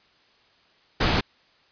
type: noise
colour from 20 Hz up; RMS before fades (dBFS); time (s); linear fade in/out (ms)
pink; -21; 1-1.21; 10
effects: white hiss -60 dBFS RMS until 1.71 s + resampled to 11025 Hz